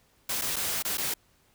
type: noise with dropouts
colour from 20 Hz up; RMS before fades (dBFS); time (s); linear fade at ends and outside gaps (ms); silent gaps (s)
white; -30; 0.29-1.14; 5; 0.414-0.418 / 0.56-0.564 / 0.825-0.849 / 0.973-0.98
effects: pink hiss -65 dBFS RMS until 1.54 s